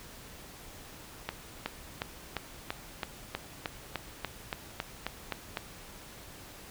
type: accelerating click train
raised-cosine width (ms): 0.3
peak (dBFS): -16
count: 15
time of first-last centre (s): 1.29-5.572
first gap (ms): 370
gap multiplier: 0.97
effects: pink hiss -49 dBFS RMS until 6.7 s